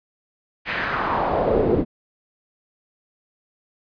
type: noise with band-pass filter sweep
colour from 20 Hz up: brown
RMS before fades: -21 dBFS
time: 0.65-1.85 s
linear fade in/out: 50 ms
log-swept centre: 2300 to 300 Hz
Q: 2.4
effects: resampled to 11025 Hz